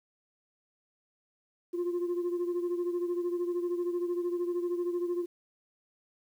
sine beating tone pair, 349.2 / 362.2 Hz, F4 / F#4, 0 / -37 cents, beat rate 13 Hz, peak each -28 / -34 dBFS, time 1.73-5.26 s, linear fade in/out 20 ms, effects tanh soft clip ceiling -26 dBFS + 10-bit

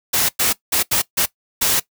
white noise bursts at uneven times, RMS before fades -17 dBFS, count 6, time 0.13-0.29 / 0.39-0.53 / 0.72-0.83 / 0.91-1.02 / 1.17-1.26 / 1.61-1.8 s, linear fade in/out 10 ms, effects noise-tail reverb RT60 0.1 s tail -19 dB re dry

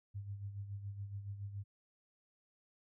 sine tone with tremolo, 100.3 Hz, G2, 40 cents sharp, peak -39 dBFS, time 0.14-1.64 s, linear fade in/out 20 ms, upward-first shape sine, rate 7.1 Hz, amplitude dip 60%, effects none

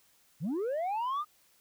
sine linear sweep, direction up, 125.6 to 1246 Hz, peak -27 dBFS, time 0.4-1.25 s, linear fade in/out 50 ms, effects tanh soft clip ceiling -29 dBFS + white hiss -66 dBFS RMS until 1.6 s

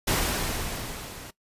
pink noise with level ramp, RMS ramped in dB -23 to -42 dBFS, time 0.07-1.31 s, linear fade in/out 10 ms, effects noise-tail reverb RT60 0.1 s tail -19 dB re dry + resampled to 32000 Hz

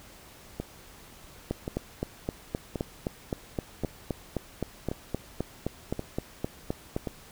two click trains, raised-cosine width 2 ms, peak -15 / -18 dBFS, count 22 / 7, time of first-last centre 1.51-6.965 / 0.6-7.072 s, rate 3.85 / 0.927 Hz, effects pink hiss -51 dBFS RMS until 7.31 s

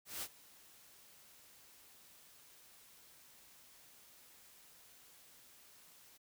white noise with ADSR envelope, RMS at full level -41 dBFS, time 0.05-6.18 s, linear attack 170 ms, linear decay 58 ms, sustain -21 dB, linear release 17 ms, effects none

